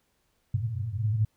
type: band-pass noise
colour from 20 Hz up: white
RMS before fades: -28 dBFS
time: 0.54-1.25 s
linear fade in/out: 5 ms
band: 100 to 120 Hz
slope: 96 dB/octave
effects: pink hiss -72 dBFS RMS until 1.36 s